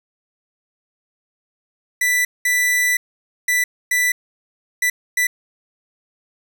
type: tone bursts at uneven times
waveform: 45% pulse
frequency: 1980 Hz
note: B6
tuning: 4 cents sharp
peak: -15 dBFS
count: 6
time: 2.01-2.25 / 2.45-2.97 / 3.48-3.64 / 3.91-4.12 / 4.82-4.9 / 5.17-5.27 s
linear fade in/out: 5 ms
effects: none